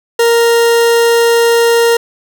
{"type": "tone", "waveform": "40% pulse", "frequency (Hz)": 466.2, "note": "A#4", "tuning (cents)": 0, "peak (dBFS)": -6, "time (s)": [0.19, 1.97], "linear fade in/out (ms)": 5, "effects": []}